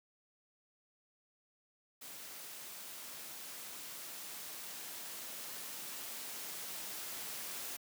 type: noise with level ramp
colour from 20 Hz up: white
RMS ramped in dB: -49 to -43 dBFS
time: 2.01-7.77 s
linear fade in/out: 10 ms
effects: high-pass 150 Hz 12 dB/octave